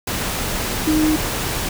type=tone in noise; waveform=sine; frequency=309.6 Hz; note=D#4; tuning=9 cents flat; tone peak=-14 dBFS; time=0.87-1.16 s; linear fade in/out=5 ms; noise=pink; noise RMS=-23 dBFS; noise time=0.07-1.69 s; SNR=+6 dB; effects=none